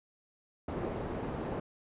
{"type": "low-pass noise", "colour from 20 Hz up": "white", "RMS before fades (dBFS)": -37, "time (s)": [0.68, 1.6], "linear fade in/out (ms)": 5, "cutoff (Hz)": 570, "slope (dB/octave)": 12}
{"type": "tone with exponential growth", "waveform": "sine", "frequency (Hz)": 349.2, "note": "F4", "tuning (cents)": 0, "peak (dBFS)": -28, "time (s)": [0.78, 0.85], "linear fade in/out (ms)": 0, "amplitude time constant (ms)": 15}
{"effects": ["resampled to 8000 Hz"]}